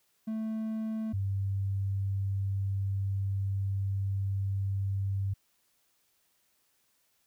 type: tone pair in turn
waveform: triangle / sine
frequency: 220 / 98 Hz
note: A3 / G2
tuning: 0 / 0 cents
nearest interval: octave + major second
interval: 1400 cents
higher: first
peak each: -29 / -28 dBFS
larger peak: second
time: 0.27-1.13 / 1.13-5.34 s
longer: second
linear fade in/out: 10 ms
effects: white hiss -72 dBFS RMS until 7.26 s